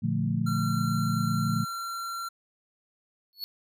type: chord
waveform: sine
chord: Bb major seventh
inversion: none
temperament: equal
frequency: 116.54 / 146.83 / 174.61 / 220 Hz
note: Bb2 / D3 / F3 / A3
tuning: 0 / 0 / 0 / 0 cents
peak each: -30 dBFS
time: 0.02-1.65 s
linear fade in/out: 20 ms
type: tone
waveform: square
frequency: 1366 Hz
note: F6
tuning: 39 cents flat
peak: -33 dBFS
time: 0.46-2.29 s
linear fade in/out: 10 ms
type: tone with exponential growth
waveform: square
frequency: 4400 Hz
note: C#8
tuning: 14 cents flat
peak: -29 dBFS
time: 3.33-3.44 s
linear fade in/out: 0 ms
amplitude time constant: 23 ms
effects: none